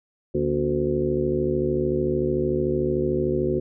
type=harmonic tone with a mistuned harmonic; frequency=73.42 Hz; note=D2; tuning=in tune; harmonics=1 / 2 / 3 / 4 / 5 / 6 / 7; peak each=-33 / -29 / -29 / -33 / -23 / -32 / -30 dBFS; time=0.34-3.6 s; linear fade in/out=10 ms; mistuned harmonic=3; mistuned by=+130 cents; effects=none